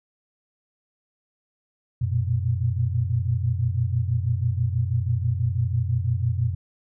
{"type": "tone cluster", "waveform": "sine", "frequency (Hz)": [90.9, 117.4, 123.5], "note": ["F#2", "A#2", "B2"], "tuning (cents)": [-30, 13, 0], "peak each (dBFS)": -25, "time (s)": [2.01, 6.55], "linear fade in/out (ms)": 10, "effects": []}